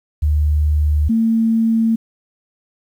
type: tone pair in turn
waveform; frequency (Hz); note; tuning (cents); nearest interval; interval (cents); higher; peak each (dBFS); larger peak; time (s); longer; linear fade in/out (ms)
sine; 75.1 / 225.7; D2 / A3; +39 / +44; octave + perfect fifth; 1905; second; -12; neither; 0.22-1.09 / 1.09-1.96; neither; 10
effects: 8-bit